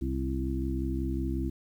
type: harmonic tone with a mistuned harmonic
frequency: 65.4 Hz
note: C2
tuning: in tune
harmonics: 1 / 2 / 3 / 4 / 5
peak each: -31 / -37 / -39 / -35 / -35 dBFS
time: 0.01-1.5 s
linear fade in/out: 10 ms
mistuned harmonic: 5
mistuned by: +32 cents
effects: 10-bit